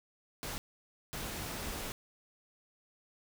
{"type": "noise bursts at uneven times", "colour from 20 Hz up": "pink", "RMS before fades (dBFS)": -40, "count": 2, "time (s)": [[0.43, 0.58], [1.13, 1.92]], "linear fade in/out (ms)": 0, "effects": []}